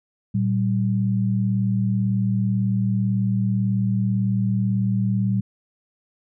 sine tone pair together, 115.18 / 193.3 Hz, A#2 / G3, -20 / -24 cents, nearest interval major sixth, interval 896 cents, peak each -21 dBFS, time 0.34-5.41 s, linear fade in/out 10 ms, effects none

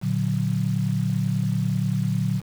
sine chord, Bb augmented, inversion none, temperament equal, 116.54 / 146.83 / 185 Hz, Bb2 / D3 / F#3, 0 / 0 / 0 cents, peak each -25 dBFS, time 0.01-2.42 s, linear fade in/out 50 ms, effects 7-bit

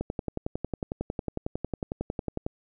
click train, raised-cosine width 2 ms, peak -16 dBFS, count 28, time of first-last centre 0.01-2.465 s, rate 11 Hz, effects none

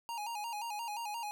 square tone with vibrato, 882 Hz, A5, 4 cents sharp, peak -38 dBFS, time 0.09-1.31 s, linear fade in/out 0 ms, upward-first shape square, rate 5.7 Hz, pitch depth 98 cents each way, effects none

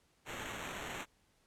blue noise with sample-and-hold, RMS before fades -43 dBFS, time 0.25-1.06 s, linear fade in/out 50 ms, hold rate 4900 Hz, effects pink hiss -72 dBFS RMS until 1.46 s + low-pass 11000 Hz 12 dB/octave

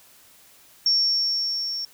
sine tone with level ramp, 5480 Hz, F8, 34 cents flat, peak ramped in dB -16 to -27 dBFS, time 0.86-1.85 s, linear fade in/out 2 ms, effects white hiss -53 dBFS RMS until 1.93 s

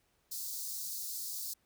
white high-pass noise, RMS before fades -40 dBFS, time 0.31-1.54 s, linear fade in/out 10 ms, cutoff 4200 Hz, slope 48 dB/octave, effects pink hiss -74 dBFS RMS until 1.65 s

